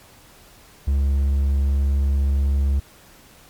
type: tone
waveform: triangle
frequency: 69.3 Hz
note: C#2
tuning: in tune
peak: -14 dBFS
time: 0.87-2.8 s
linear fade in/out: 10 ms
effects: pink hiss -49 dBFS RMS until 3.49 s + MP3 96 kbps